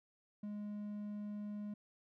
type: tone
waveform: triangle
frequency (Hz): 207.7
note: G#3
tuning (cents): 0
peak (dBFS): -39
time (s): 0.43-1.74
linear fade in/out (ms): 5
effects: none